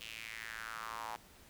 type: tone with high-pass filter sweep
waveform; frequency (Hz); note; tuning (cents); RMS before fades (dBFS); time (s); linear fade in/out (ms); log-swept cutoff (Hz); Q
square; 56.1; A1; +34; -45; 0.01-1.16; 0; 2900 to 850; 4
effects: pink hiss -60 dBFS RMS until 1.49 s